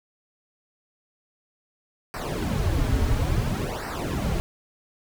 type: noise with flanger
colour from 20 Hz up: brown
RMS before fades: -25 dBFS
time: 2.14-4.4 s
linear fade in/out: 0 ms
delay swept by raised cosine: 0.29 to 5.89 ms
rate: 0.58 Hz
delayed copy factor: -0.85
effects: none